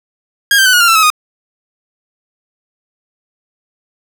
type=tone with pitch steps; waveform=sawtooth; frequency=1628 / 1565.3 / 1505 / 1447 / 1391.3 / 1337.7 / 1286.2 / 1236.6 Hz; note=G#6 / G6 / F#6 / F#6 / F6 / E6 / E6 / D#6; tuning=-35 / -3 / +29 / -39 / -7 / +25 / -43 / -11 cents; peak=-3 dBFS; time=0.51-1.102 s; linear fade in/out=2 ms; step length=74 ms; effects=none